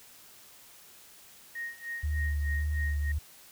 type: tone with tremolo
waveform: sine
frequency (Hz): 1864.7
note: A#6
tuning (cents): 0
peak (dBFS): -33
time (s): 1.55-3.12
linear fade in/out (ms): 5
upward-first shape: sine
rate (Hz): 3.3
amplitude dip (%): 90
type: tone with vibrato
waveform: sine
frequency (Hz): 74.2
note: D2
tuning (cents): +18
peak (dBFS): -27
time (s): 2.03-3.19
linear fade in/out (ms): 10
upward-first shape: sine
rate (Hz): 1.8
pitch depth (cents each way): 31
effects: white hiss -54 dBFS RMS until 3.51 s